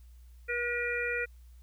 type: harmonic tone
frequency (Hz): 480.6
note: B4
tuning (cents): -47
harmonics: 1 / 3 / 4 / 5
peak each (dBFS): -35 / -35 / -35 / -35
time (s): 0.48-1.26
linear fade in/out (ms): 20
effects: added 60 Hz sine -50 dBFS peak until 1.62 s + white hiss -70 dBFS RMS until 1.62 s